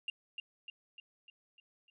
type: tone with echo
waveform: sine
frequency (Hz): 2794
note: F7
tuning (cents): 0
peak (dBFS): -33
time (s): 0.08-0.1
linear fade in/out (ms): 2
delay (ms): 300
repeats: 6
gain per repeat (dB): -5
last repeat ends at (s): 1.9
effects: tanh soft clip ceiling -29 dBFS